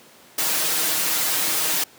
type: noise with comb filter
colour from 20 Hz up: white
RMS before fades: -22 dBFS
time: 0.38-1.84 s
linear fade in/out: 5 ms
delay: 6.4 ms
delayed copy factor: +0.85
effects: pink hiss -49 dBFS RMS until 1.98 s + high-pass 200 Hz 12 dB/octave